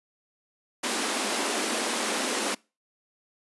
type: high-pass noise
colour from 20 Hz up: pink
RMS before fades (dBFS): -28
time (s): 0.83-2.55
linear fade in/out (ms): 10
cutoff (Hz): 210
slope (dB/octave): 96
effects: noise-tail reverb RT60 0.3 s tail -25 dB re dry + resampled to 24000 Hz